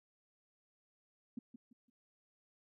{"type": "tone with echo", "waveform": "sine", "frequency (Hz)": 240, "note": "B3", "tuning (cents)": -49, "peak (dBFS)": -39, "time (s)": [1.37, 1.39], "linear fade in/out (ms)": 5, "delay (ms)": 170, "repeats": 3, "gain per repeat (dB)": -10, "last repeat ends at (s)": 1.9, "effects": []}